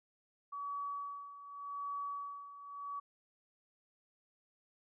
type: tone with tremolo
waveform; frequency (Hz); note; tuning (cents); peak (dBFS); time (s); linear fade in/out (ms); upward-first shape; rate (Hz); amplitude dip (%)
sine; 1137; C#6; +44; -37; 0.52-3; 10; sine; 0.86; 75
effects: none